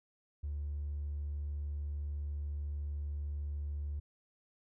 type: tone with hard clipping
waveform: sine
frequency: 73.2 Hz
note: D2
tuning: 5 cents flat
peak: -36 dBFS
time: 0.43-4 s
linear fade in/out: 10 ms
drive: 1 dB
effects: none